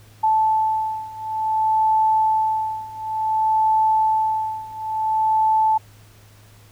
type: beating tone pair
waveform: sine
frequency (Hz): 874 / 874.56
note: A5 / A5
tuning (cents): -12 / -11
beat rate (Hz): 0.56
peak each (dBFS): -21 / -19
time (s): 0.23-5.78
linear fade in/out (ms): 10
effects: added 105 Hz sine -47 dBFS peak until 6.71 s + pink hiss -52 dBFS RMS until 6.71 s